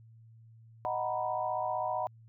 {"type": "chord", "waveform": "sine", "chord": "B major seventh", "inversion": "first", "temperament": "equal", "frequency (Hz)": [622.3, 740, 932.3, 987.8], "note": ["D#5", "F#5", "A#5", "B5"], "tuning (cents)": [0, 0, 0, 0], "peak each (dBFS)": [-36, -34, -38, -36], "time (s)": [0.85, 2.07], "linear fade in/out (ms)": 0, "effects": ["added 113 Hz sine -53 dBFS peak until 2.28 s"]}